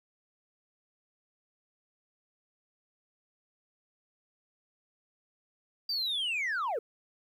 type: linear sweep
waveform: sine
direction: down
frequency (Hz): 4745 to 406.5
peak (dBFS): -27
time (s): 5.89-6.79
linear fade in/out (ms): 5
effects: tanh soft clip ceiling -28 dBFS + 11-bit